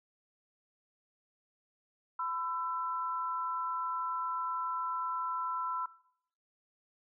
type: tone pair together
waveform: sine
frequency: 1007 / 1334.5 Hz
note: B5 / E6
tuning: +33 / +21 cents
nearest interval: perfect fourth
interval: 488 cents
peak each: -35 / -35 dBFS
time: 2.19-5.86 s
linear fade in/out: 5 ms
effects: noise-tail reverb RT60 0.7 s tail -20 dB re dry